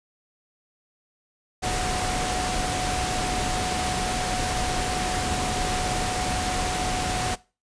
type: tone in noise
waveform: sine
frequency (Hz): 735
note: F#5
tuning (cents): -12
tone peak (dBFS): -28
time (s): 1.62-7.36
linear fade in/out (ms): 20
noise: pink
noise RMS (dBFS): -27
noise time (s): 1.62-7.36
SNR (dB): -4
effects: noise-tail reverb RT60 0.3 s tail -20 dB re dry + resampled to 22050 Hz